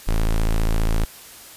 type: tone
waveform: square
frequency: 27.44 Hz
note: A0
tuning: 4 cents flat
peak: -17 dBFS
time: 0.07-1.05 s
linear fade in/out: 10 ms
effects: white hiss -42 dBFS RMS until 1.56 s + resampled to 32000 Hz